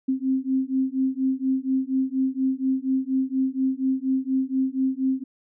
sine beating tone pair, 261.6 / 265.8 Hz, C4 / C4, 0 / +27 cents, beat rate 4.2 Hz, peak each -24 dBFS, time 0.08-5.24 s, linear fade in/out 10 ms, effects none

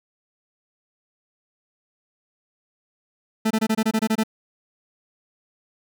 40% pulse tone bursts, 220 Hz, A3, in tune, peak -17 dBFS, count 10, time 3.45-4.236 s, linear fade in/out 10 ms, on 57 ms, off 24 ms, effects none

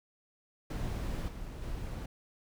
brown noise with level steps, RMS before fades -35 / -42 / -39 dBFS, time 0.7-2.06 s, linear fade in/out 5 ms, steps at 1.27 / 1.61 s, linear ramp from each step 20 ms, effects none

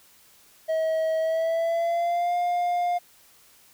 triangle tone with pitch glide, 640 to 706 Hz, D#5 to F5, +49 to +19 cents, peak -20 dBFS, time 0.68-2.99 s, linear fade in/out 20 ms, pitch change +170 cents, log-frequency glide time 1.19-2.35 s, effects white hiss -56 dBFS RMS until 3.73 s

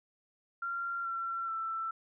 sine tone with pitch steps, 1381 / 1356.5 / 1332.4 Hz, F6 / E6 / E6, -20 / +49 / +18 cents, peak -33 dBFS, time 0.62-1.91 s, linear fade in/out 5 ms, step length 430 ms, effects none

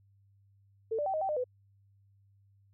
sine tone with pitch steps, 446.6 / 589 / 770 / 625 / 773 / 606 / 501 Hz, A4 / D5 / G5 / D#5 / G5 / D#5 / B4, +26 / +5 / -31 / +8 / -24 / -46 / +25 cents, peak -29 dBFS, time 0.91-1.442 s, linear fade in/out 10 ms, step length 76 ms, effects added 99 Hz sine -62 dBFS peak until 2.73 s

